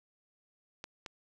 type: clicks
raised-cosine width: 0.2 ms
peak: -24 dBFS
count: 2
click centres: 0.841 / 1.062 s
effects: none